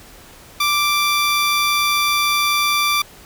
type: tone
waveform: 15% pulse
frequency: 1174.7 Hz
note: D6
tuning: in tune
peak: -9 dBFS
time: 0.6-3.02 s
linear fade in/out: 5 ms
effects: pink hiss -43 dBFS RMS until 3.25 s